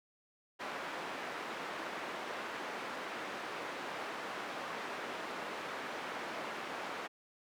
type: band-pass noise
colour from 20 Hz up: white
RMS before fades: -42 dBFS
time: 0.59-7.08 s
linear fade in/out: 20 ms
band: 270 to 1600 Hz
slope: 12 dB/octave
effects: none